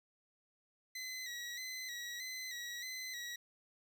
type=tone with vibrato; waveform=20% pulse; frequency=1975.5 Hz; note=B6; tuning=in tune; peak=-37 dBFS; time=0.95-3.36 s; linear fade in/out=5 ms; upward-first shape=square; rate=1.6 Hz; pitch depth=51 cents each way; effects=none